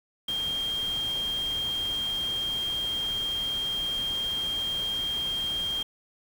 sine tone in noise, 3205 Hz, G7, 38 cents sharp, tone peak -27 dBFS, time 0.28-5.83 s, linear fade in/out 5 ms, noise pink, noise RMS -41 dBFS, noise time 0.28-5.83 s, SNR +11 dB, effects none

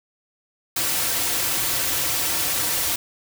white noise with comb filter, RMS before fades -23 dBFS, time 0.76-2.96 s, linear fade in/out 5 ms, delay 4.8 ms, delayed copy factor -0.55, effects none

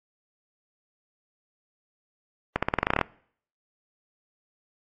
accelerating click train, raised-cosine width 0.5 ms, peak -7 dBFS, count 12, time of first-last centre 2.56-3.013 s, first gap 66 ms, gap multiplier 0.9, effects noise-tail reverb RT60 0.6 s tail -23 dB re dry + AAC 32 kbps

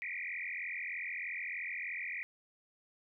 sine tone with frequency modulation, 2169 Hz, C#7, 38 cents flat, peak -37 dBFS, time 0.02-2.23 s, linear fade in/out 0 ms, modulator 43.2 Hz, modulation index 6.2, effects none

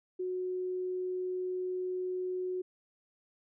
sine tone, 366.9 Hz, F#4, 15 cents flat, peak -32 dBFS, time 0.19-2.62 s, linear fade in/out 10 ms, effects none

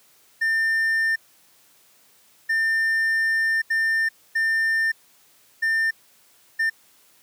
triangle tone bursts at uneven times, 1800 Hz, A6, 39 cents sharp, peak -17 dBFS, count 6, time 0.41-1.16 / 2.49-3.62 / 3.7-4.09 / 4.35-4.92 / 5.62-5.91 / 6.59-6.7 s, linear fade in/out 10 ms, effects white hiss -57 dBFS RMS until 7.22 s + high-pass 100 Hz 12 dB/octave

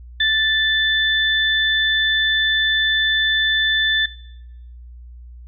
sine tone pair together, 1760 / 3520 Hz, A6 / A7, 0 / 0 cents, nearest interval octave, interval 1200 cents, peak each -17 dBFS, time 0.2-4.06 s, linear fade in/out 5 ms, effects noise-tail reverb RT60 0.9 s tail -21 dB re dry + added 60 Hz sine -36 dBFS peak until 5.47 s

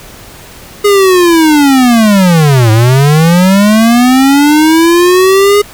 square linear two-way sweep, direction down then up, 415.3 to 107.2 to 415.3 Hz, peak -4 dBFS, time 0.84-5.62 s, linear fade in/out 10 ms, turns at 2.71 s, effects pink hiss -32 dBFS RMS until 5.73 s

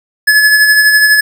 square tone with tremolo, 1710 Hz, A6, 50 cents flat, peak -4 dBFS, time 0.27-1.21 s, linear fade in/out 10 ms, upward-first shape sine, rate 12 Hz, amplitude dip 40%, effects 7-bit

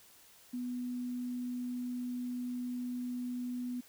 sine tone, 246.9 Hz, B3, in tune, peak -35 dBFS, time 0.53-3.81 s, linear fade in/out 10 ms, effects white hiss -60 dBFS RMS until 3.88 s

